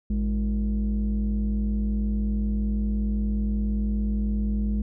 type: tone pair together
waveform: sine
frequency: 55.07 / 207.9 Hz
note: A1 / G#3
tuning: +2 / +2 cents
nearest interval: octave + major seventh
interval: 2300 cents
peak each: -22 / -24 dBFS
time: 0.1-4.82 s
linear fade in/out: 5 ms
effects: tanh soft clip ceiling -19 dBFS

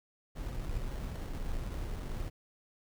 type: noise with sample-and-hold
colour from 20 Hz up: brown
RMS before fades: -37 dBFS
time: 0.35-2.3 s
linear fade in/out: 20 ms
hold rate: 2450 Hz
effects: none

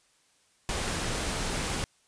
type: noise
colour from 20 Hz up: pink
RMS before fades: -31 dBFS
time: 0.69-1.84 s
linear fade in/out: 0 ms
effects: white hiss -66 dBFS RMS until 2.07 s + resampled to 22050 Hz

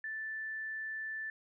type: tone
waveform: sine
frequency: 1760 Hz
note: A6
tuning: in tune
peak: -37 dBFS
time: 0.04-1.3 s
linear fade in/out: 2 ms
effects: none

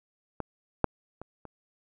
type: clicks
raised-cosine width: 1 ms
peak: -18 / -7 / -26 / -29 dBFS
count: 4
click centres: 0.403 / 0.843 / 1.216 / 1.453 s
effects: none

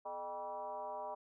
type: tone with frequency modulation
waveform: sine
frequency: 790 Hz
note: G5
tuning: 13 cents sharp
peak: -40 dBFS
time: 0.05-1.15 s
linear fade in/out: 10 ms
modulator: 180 Hz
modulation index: 1.5
effects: none

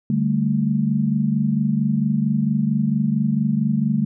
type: chord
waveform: sine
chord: D suspended fourth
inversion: none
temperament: just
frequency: 146.83 / 195.78 / 220.2 Hz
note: D3 / G3 / A3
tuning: 0 / -2 / +2 cents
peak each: -22 / -22 / -20 dBFS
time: 0.1-4.05 s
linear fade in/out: 2 ms
effects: none

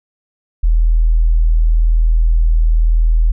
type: tone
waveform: sine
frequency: 40.48 Hz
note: E1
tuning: 31 cents flat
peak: -8 dBFS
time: 0.63-3.32 s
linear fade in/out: 10 ms
effects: none

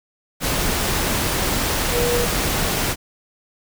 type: tone in noise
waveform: sine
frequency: 481.6 Hz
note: B4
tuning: 44 cents flat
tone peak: -19 dBFS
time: 1.91-2.27 s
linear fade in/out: 50 ms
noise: pink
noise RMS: -21 dBFS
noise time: 0.4-2.96 s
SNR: -1 dB
effects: none

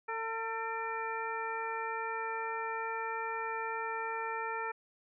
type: harmonic tone with a mistuned harmonic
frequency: 450.2 Hz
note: A4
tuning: 40 cents sharp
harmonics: 1 / 2 / 3 / 4 / 5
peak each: -41 / -38 / -40 / -42 / -44 dBFS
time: 0.08-4.72 s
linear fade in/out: 10 ms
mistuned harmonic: 5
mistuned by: +83 cents
effects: none

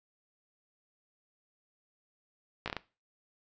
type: slowing click train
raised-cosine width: 0.3 ms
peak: -18 dBFS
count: 5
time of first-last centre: 2.66-2.767 s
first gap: 17 ms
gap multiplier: 1.31
effects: noise-tail reverb RT60 0.3 s tail -18 dB re dry + resampled to 16000 Hz

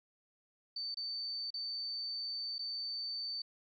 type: tone with dropouts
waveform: sine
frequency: 4558 Hz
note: C#8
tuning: 47 cents sharp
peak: -37 dBFS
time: 0.76-3.42 s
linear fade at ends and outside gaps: 5 ms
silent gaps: 0.945-0.97 / 1.505-1.54 / 2.583-2.591 s
effects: 13-bit

